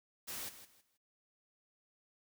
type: noise with echo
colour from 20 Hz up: white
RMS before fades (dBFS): -43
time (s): 0.27-0.5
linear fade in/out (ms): 20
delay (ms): 160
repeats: 3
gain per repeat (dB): -12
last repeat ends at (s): 0.98
effects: none